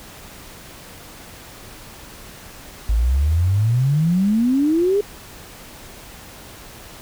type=exponential sweep; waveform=sine; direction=up; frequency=51.91 to 419.7 Hz; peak=-14 dBFS; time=2.89-5.01 s; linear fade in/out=5 ms; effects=pink hiss -40 dBFS RMS until 7.01 s